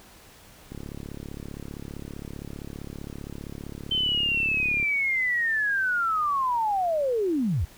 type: click train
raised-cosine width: 3 ms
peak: -24 dBFS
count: 146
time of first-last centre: 0.72-4.828 s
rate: 35.3 Hz
type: linear sweep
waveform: sine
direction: down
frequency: 3097 to 61.74 Hz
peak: -22 dBFS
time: 3.91-7.65 s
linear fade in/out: 5 ms
effects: pink hiss -51 dBFS RMS until 7.77 s